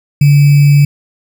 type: tone with sample-and-hold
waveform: sine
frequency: 143.8 Hz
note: D3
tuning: 36 cents flat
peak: -3 dBFS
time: 0.21-0.85 s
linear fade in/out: 5 ms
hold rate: 2450 Hz
effects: none